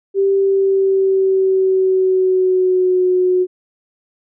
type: tone with pitch glide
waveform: sine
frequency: 392 to 365.7 Hz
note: G4 to F#4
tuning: 0 to -20 cents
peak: -11 dBFS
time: 0.14-3.47 s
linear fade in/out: 50 ms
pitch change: -120 cents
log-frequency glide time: 0.32-3.07 s
effects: none